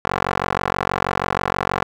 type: tone with band-pass filter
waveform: 15% pulse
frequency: 46.25 Hz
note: F#1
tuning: in tune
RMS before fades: -22 dBFS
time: 0.05-1.84 s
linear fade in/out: 0 ms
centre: 1100 Hz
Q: 1.3
effects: none